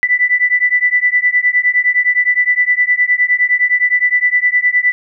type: beating tone pair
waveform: sine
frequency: 1977 / 1986.7 Hz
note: B6 / B6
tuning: +1 / +10 cents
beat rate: 9.7 Hz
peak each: -13 dBFS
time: 0.03-4.92 s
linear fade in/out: 0 ms
effects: none